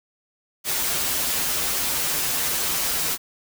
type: noise with comb filter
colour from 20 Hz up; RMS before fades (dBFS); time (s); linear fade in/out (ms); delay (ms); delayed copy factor
white; -24; 0.64-3.18; 50; 9.5; -0.7
effects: none